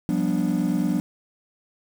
triangle chord, G dominant seventh, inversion third, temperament just, 176.4 / 196 / 245 / 294 Hz, F3 / G3 / B3 / D4, +18 / 0 / -14 / +2 cents, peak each -23 dBFS, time 0.09-1 s, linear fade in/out 0 ms, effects tanh soft clip ceiling -13 dBFS + 7-bit

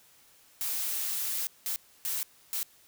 blue noise bursts at uneven times, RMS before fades -32 dBFS, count 4, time 0.61-1.47 / 1.66-1.76 / 2.05-2.23 / 2.53-2.63 s, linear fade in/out 0 ms, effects white hiss -60 dBFS RMS until 2.87 s

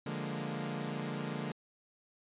sawtooth chord, Bb dominant seventh, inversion first, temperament equal, 146.83 / 174.61 / 207.7 / 233.1 Hz, D3 / F3 / Ab3 / Bb3, 0 / 0 / 0 / 0 cents, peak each -36 / -39 / -38 / -38 dBFS, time 0.06-1.52 s, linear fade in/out 5 ms, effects resampled to 8000 Hz

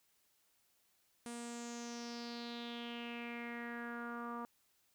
sawtooth tone with low-pass filter sweep, 236.9 Hz, A#3, 28 cents sharp, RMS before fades -45 dBFS, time 1.26-4.45 s, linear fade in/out 0 ms, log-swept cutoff 9200 to 1100 Hz, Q 5.2, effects white hiss -75 dBFS RMS until 4.94 s

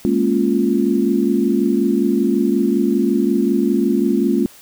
sine chord, Bb minor seventh, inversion third, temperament equal, 207.7 / 233.1 / 277.2 / 349.2 Hz, Ab3 / Bb3 / Db4 / F4, 0 / 0 / 0 / 0 cents, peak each -19 dBFS, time 0.05-4.46 s, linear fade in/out 0 ms, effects white hiss -44 dBFS RMS until 4.61 s

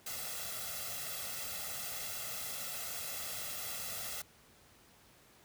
white noise with comb filter, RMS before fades -41 dBFS, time 0.06-4.22 s, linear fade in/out 5 ms, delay 1.5 ms, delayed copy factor +0.85, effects pink hiss -62 dBFS RMS until 5.44 s + high-pass 60 Hz 12 dB/octave

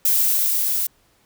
violet noise with level ramp, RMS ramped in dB -17 to -22 dBFS, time 0.05-0.87 s, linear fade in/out 5 ms, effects pink hiss -60 dBFS RMS until 1.25 s

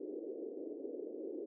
white band-pass noise, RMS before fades -44 dBFS, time 0-1.46 s, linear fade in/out 10 ms, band 290 to 480 Hz, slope 48 dB/octave, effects none

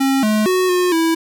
square tone with pitch steps, 270.2 / 214 / 369.2 / 360.4 / 327.6 Hz, C#4 / A3 / F#4 / F#4 / E4, -44 / -48 / -4 / -45 / -11 cents, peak -14 dBFS, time 0-1.15 s, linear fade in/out 10 ms, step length 230 ms, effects none

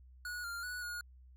square tone with pitch steps, 1458 / 1396 / 1472 / 1440 Hz, F#6 / F6 / F#6 / F#6, -26 / -1 / -9 / -47 cents, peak -40 dBFS, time 0.25-1.01 s, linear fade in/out 2 ms, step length 190 ms, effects added 63 Hz sine -55 dBFS peak until 1.36 s

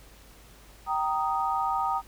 sine chord, Eb major, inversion first, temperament equal with one note detuned, 778.1 / 932.3 / 1244.5 Hz, G5 / Bb5 / Eb6, -13 / 0 / 0 cents, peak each -29 dBFS, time 0.86-2.02 s, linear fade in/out 50 ms, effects added 50 Hz sine -53 dBFS peak until 2.07 s + pink hiss -54 dBFS RMS until 2.07 s

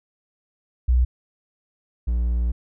sine / triangle tone pair in turn, 61.74 / 59.13 Hz, B1 / A#1, 0 / +25 cents, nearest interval minor second, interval 75 cents, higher first, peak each -14 / -17 dBFS, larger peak first, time 0.88-1.05 / 2.07-2.52 s, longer second, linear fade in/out 10 ms, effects none

